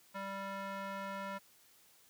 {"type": "tone with band-pass filter", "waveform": "square", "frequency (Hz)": 196, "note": "G3", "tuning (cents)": 0, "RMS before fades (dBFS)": -42, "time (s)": [0.14, 1.39], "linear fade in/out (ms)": 20, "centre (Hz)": 1200, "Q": 1.2, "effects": ["white hiss -65 dBFS RMS until 2.09 s", "high-pass 60 Hz 12 dB/octave"]}